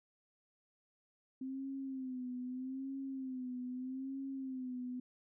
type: tone with vibrato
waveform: sine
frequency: 260 Hz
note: C4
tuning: 11 cents flat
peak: -39 dBFS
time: 1.41-5 s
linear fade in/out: 5 ms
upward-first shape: sine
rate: 0.8 Hz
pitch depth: 73 cents each way
effects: none